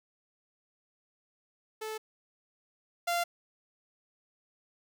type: tone pair in turn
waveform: sawtooth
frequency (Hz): 435.8 / 691.8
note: A4 / F5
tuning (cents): -17 / -17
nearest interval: minor sixth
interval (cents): 800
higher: second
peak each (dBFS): -32 / -24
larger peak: second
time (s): 1.81-1.98 / 3.07-3.24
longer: neither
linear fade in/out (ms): 10
effects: none